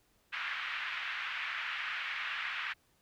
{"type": "band-pass noise", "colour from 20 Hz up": "pink", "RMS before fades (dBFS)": -38, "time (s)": [0.32, 2.74], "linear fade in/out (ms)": 20, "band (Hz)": [1400, 2800], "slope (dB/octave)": 24, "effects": ["pink hiss -71 dBFS RMS until 3.01 s"]}